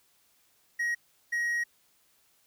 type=tone pair in turn; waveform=triangle; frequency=1892 / 1892 Hz; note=A#6 / A#6; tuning=+25 / +25 cents; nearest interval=unison; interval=0 cents; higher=neither; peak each=-25 dBFS; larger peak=neither; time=0.79-0.95 / 1.32-1.64 s; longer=second; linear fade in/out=10 ms; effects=white hiss -67 dBFS RMS until 2.46 s